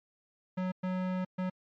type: tone bursts at uneven times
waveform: square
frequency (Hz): 184.5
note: F#3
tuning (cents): -5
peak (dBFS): -31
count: 3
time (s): 0.57-0.72 / 0.83-1.25 / 1.38-1.5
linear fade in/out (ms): 10
effects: low-pass 2000 Hz 12 dB/octave + MP3 64 kbps